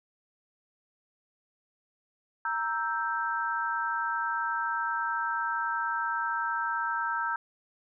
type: chord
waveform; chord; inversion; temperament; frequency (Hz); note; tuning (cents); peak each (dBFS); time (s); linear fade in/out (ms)
sine; E diminished; second; equal; 932.3 / 1318.5 / 1568; Bb5 / E6 / G6; 0 / 0 / 0; -32; 2.45-7.36; 2
effects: none